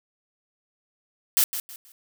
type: noise with echo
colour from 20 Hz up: blue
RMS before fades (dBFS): -19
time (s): 1.37-1.44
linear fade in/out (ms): 0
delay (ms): 160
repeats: 3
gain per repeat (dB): -11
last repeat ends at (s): 1.92
effects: none